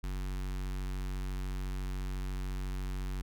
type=tone with notch filter; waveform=square; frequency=47.02 Hz; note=F#1; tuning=29 cents sharp; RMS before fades=-36 dBFS; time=0.03-3.22 s; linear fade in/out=10 ms; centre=570 Hz; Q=1.3; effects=none